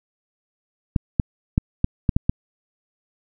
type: clicks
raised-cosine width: 5 ms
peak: -4 dBFS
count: 7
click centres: 0.962 / 1.198 / 1.579 / 1.844 / 2.092 / 2.165 / 2.295 s
effects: none